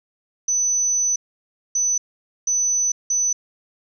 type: tone bursts at uneven times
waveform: sine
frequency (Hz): 6000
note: F#8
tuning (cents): +23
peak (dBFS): -17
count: 4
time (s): 0.48-1.16 / 1.75-1.98 / 2.47-2.92 / 3.1-3.33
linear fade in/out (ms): 5
effects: none